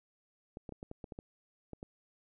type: clicks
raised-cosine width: 2 ms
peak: -30 dBFS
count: 10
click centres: 0.571 / 0.692 / 0.723 / 0.829 / 0.914 / 1.042 / 1.122 / 1.189 / 1.733 / 1.829 s
effects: none